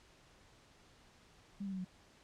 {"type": "tone with pitch steps", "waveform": "sine", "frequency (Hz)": [200, 194.31, 188.77, 183.4], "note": ["G3", "G3", "F#3", "F#3"], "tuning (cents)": [35, -15, 35, -15], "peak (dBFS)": -38, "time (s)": [1.6, 1.848], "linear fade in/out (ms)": 10, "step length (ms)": 62, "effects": ["pink hiss -64 dBFS RMS until 2.23 s", "low-pass 7000 Hz 12 dB/octave"]}